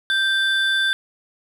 triangle tone pair together, 1569 / 3519 Hz, G6 / A7, +1 / 0 cents, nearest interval octave + major second, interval 1399 cents, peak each -17 / -20 dBFS, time 0.1-0.93 s, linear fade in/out 0 ms, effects none

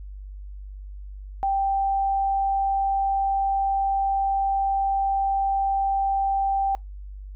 sine tone, 784 Hz, G5, in tune, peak -20 dBFS, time 1.43-6.75 s, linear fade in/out 0 ms, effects noise-tail reverb RT60 0.2 s tail -25 dB re dry + added 49 Hz sine -35 dBFS peak until 7.35 s

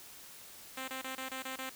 5% pulse tone bursts, 262.1 Hz, C4, 3 cents sharp, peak -27 dBFS, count 7, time 0.77-1.696 s, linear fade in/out 5 ms, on 110 ms, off 26 ms, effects white hiss -52 dBFS RMS until 1.75 s

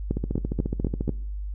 two click trains, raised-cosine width 3 ms, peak -11 / -14 dBFS, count 5 / 14, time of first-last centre 0.11-1.093 / 0.17-1.079 s, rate 4.07 / 14.3 Hz, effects noise-tail reverb RT60 0.6 s tail -22 dB re dry + added 50 Hz sine -29 dBFS peak until 1.54 s

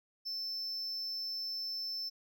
triangle tone, 5300 Hz, E8, 9 cents sharp, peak -35 dBFS, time 0.25-2.1 s, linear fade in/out 20 ms, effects none

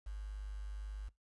sine tone with quantisation, 50.8 Hz, G#1, 38 cents flat, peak -40 dBFS, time 0.06-1.09 s, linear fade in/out 10 ms, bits 10, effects noise-tail reverb RT60 0.2 s tail -21 dB re dry + resampled to 24000 Hz

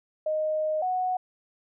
sine tone pair in turn, 620 / 737.3 Hz, D#5 / F#5, -6 / -6 cents, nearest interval minor third, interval 300 cents, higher second, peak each -24 dBFS, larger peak neither, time 0.26-0.82 / 0.82-1.17 s, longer first, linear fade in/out 5 ms, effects none

